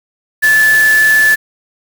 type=tone in noise; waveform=sine; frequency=1739 Hz; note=A6; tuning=21 cents flat; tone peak=-6 dBFS; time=0.42-1.36 s; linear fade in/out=20 ms; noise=white; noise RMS=-21 dBFS; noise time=0.42-1.36 s; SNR=+12 dB; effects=none